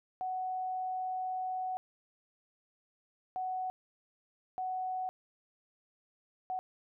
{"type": "tone bursts at uneven times", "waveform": "sine", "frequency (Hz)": 744, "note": "F#5", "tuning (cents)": 9, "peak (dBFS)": -33, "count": 4, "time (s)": [[0.21, 1.77], [3.36, 3.7], [4.58, 5.09], [6.5, 6.59]], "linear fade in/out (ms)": 0, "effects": []}